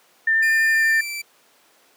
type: tone with vibrato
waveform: sine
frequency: 1794 Hz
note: A6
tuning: 33 cents sharp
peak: -15 dBFS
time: 0.27-1.01 s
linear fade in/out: 5 ms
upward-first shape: triangle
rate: 12 Hz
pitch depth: 10 cents each way
type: tone with pitch glide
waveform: sawtooth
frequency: 2410 to 2333 Hz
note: D7 to D7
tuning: +44 to -12 cents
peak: -24 dBFS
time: 0.42-1.22 s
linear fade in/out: 10 ms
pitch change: -56 cents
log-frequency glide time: 0.68-1.09 s
effects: pink hiss -56 dBFS RMS until 1.96 s + high-pass 400 Hz 12 dB/octave